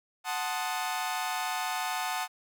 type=chord; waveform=sawtooth; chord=F# diminished seventh; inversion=none; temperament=equal; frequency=740 / 880 / 1046.5 / 1244.5 Hz; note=F#5 / A5 / C6 / Eb6; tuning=0 / 0 / 0 / 0 cents; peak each=-30 / -31 / -36 / -34 dBFS; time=0.24-2.28 s; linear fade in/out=50 ms; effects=none